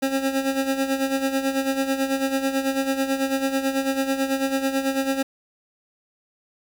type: tone with tremolo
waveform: 25% pulse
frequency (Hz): 269.7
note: C#4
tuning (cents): -47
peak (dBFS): -15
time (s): 0.02-5.23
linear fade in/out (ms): 10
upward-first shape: sine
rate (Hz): 9.1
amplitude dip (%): 65
effects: 8-bit